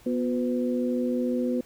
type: tone cluster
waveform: sine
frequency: 245.7 / 359.8 / 504 Hz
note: B3 / F#4 / B4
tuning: -9 / -48 / +35 cents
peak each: -25 / -32 / -30 dBFS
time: 0.06-1.61 s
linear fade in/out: 5 ms
effects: pink hiss -55 dBFS RMS until 1.65 s